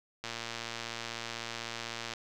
click train, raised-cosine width 0.2 ms, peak -20 dBFS, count 221, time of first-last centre 0.24-2.137 s, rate 116 Hz, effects none

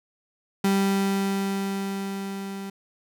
35% pulse tone with level ramp, 196 Hz, G3, in tune, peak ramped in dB -17 to -31 dBFS, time 0.64-2.7 s, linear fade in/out 5 ms, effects none

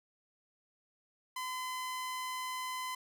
sawtooth tone, 1020 Hz, C6, 44 cents flat, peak -33 dBFS, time 1.36-2.95 s, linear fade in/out 5 ms, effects none

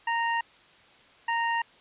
25% pulse tone pair in turn, 928 / 928 Hz, A#5 / A#5, -8 / -8 cents, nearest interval unison, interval 0 cents, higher neither, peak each -21 dBFS, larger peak neither, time 0.07-0.41 / 1.28-1.62 s, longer neither, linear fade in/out 5 ms, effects white hiss -56 dBFS RMS until 1.8 s + resampled to 8000 Hz

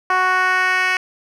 10% pulse tone with band-pass filter sweep, 370 Hz, F#4, in tune, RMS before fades -17 dBFS, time 0.1-0.97 s, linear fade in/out 2 ms, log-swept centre 1100 to 2300 Hz, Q 1.6, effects none

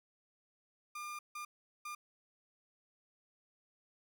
30% pulse tone bursts at uneven times, 1203 Hz, D6, 41 cents sharp, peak -39 dBFS, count 3, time 0.95-1.19 / 1.35-1.45 / 1.85-1.95 s, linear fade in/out 5 ms, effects none

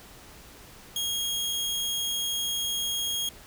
sawtooth tone pair in turn, 3269 / 3269 Hz, G#7 / G#7, -28 / -28 cents, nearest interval unison, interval 0 cents, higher neither, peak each -24 dBFS, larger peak neither, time 0.96-1.53 / 1.53-3.29 s, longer second, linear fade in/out 2 ms, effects pink hiss -49 dBFS RMS until 3.46 s

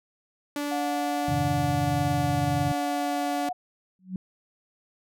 sawtooth tone with pitch glide, 290 to 287.3 Hz, D4 to D4, -22 to -38 cents, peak -24 dBFS, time 0.56-3.49 s, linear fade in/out 2 ms, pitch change -16 cents, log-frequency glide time 1.54-3.21 s
sine tone, 724 Hz, F#5, 38 cents flat, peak -28 dBFS, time 0.71-3.53 s, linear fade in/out 10 ms
sine chord, F minor seventh, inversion none, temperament equal with one note detuned, 87.31 / 103.83 / 133.87 / 155.56 Hz, F2 / Ab2 / C3 / Eb3, 0 / 0 / +40 / 0 cents, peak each -34 / -34 / -28 / -30 dBFS, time 1.28-2.72 s, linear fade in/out 5 ms
sine tone with exponential growth, 186 Hz, F#3, 9 cents sharp, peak -25 dBFS, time 3.99-4.16 s, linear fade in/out 2 ms, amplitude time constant 36 ms
effects none

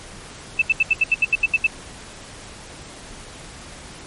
sine tone bursts, 2637 Hz, E7, in tune, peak -12 dBFS, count 11, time 0.59-1.669 s, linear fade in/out 5 ms, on 29 ms, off 76 ms, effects pink hiss -39 dBFS RMS until 4.06 s + MP3 48 kbps

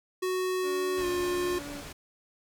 square tone with pitch glide, 370 to 356.2 Hz, F#4 to F4, 0 to +34 cents, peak -28 dBFS, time 0.22-1.59 s, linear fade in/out 10 ms, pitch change -66 cents, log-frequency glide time 1-1.05 s
30% pulse tone with vibrato, 287.4 Hz, D4, 37 cents flat, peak -37 dBFS, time 0.62-1.84 s, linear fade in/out 50 ms, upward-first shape sine, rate 4.9 Hz, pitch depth 9 cents each way
pink low-pass noise, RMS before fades -43 dBFS, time 0.97-1.93 s, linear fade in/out 10 ms, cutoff 11000 Hz, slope 12 dB/octave
effects none

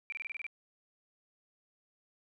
sine tone bursts, 2349 Hz, D7, in tune, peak -36 dBFS, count 8, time 0.1-0.466 s, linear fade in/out 0 ms, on 23 ms, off 26 ms, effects none

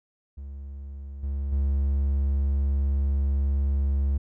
triangle tone with level steps, 69.3 Hz, C#2, in tune, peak -33 / -24 / -19 dBFS, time 0.37-4.18 s, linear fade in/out 10 ms, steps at 1.23 / 1.52 s, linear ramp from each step 5 ms, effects none

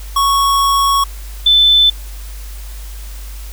square / sine tone pair in turn, 1108.7 / 3520 Hz, C#6 / A7, 0 / 0 cents, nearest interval octave + minor sixth, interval 2000 cents, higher second, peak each -11 / -6 dBFS, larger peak second, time 0.16-1.04 / 1.46-1.9 s, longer first, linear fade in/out 5 ms, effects added 50 Hz sine -26 dBFS peak until 3.52 s + white hiss -38 dBFS RMS until 3.52 s

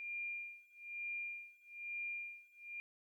sine tone with tremolo, 2400 Hz, D7, 37 cents sharp, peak -39 dBFS, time 0-2.8 s, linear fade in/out 0 ms, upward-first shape sine, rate 1.1 Hz, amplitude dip 95%, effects 13-bit

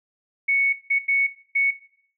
sine tone bursts at uneven times, 2217 Hz, C#7, in tune, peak -17 dBFS, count 4, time 0.48-0.73 / 0.9-0.99 / 1.08-1.27 / 1.55-1.71 s, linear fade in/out 10 ms, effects noise-tail reverb RT60 0.6 s tail -17 dB re dry

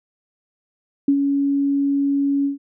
sine tone with ADSR envelope, 280 Hz, C#4, 18 cents sharp, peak -11 dBFS, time 1.08-2.58 s, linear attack 4 ms, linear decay 74 ms, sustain -5 dB, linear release 130 ms, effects none

